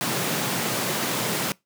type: high-pass noise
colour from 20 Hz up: pink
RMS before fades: -26 dBFS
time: 0.01-1.52 s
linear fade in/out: 0 ms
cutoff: 120 Hz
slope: 48 dB/octave
effects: noise-tail reverb RT60 0.2 s tail -24 dB re dry